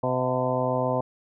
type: harmonic tone with a mistuned harmonic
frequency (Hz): 127.5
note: C3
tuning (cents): -44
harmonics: 1 / 2 / 3 / 4 / 5 / 6 / 7 / 8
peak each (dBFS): -30 / -31 / -35 / -28 / -28 / -35 / -31 / -33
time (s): 0.03-1.01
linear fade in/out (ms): 5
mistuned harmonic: 6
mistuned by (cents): -77
effects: none